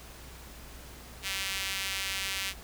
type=tone with high-pass filter; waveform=sawtooth; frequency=193.4 Hz; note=G3; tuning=23 cents flat; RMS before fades=-34 dBFS; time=1.22-2.54 s; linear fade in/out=50 ms; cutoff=2500 Hz; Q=1.4; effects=added 60 Hz sine -49 dBFS peak until 2.63 s + pink hiss -49 dBFS RMS until 2.63 s